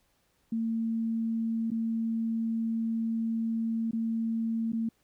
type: tone with dropouts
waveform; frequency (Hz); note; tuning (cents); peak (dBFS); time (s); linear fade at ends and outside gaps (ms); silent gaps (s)
sine; 226.4; A3; +50; -27; 0.52-4.89; 5; 1.705-1.715 / 3.911-3.931 / 4.721-4.731
effects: pink hiss -71 dBFS RMS until 5.03 s